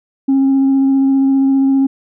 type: tone with vibrato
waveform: sine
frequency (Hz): 270.5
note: C#4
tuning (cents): -42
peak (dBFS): -7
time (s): 0.28-1.87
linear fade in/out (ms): 10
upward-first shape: sine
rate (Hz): 15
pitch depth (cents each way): 11
effects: tanh soft clip ceiling -7 dBFS